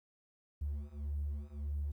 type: beating tone pair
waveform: triangle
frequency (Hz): 71.7 / 73.4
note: D2 / D2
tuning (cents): -41 / 0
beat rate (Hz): 1.7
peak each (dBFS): -37 / -36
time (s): 0.61-1.92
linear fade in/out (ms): 10
effects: tanh soft clip ceiling -30 dBFS + 12-bit